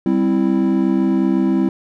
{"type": "chord", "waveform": "triangle", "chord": "C major", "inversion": "second", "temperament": "equal", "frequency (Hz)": [196, 261.6, 329.6], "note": ["G3", "C4", "E4"], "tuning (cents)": [0, 0, 0], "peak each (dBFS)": -16, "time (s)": [0.06, 1.69], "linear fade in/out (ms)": 2, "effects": []}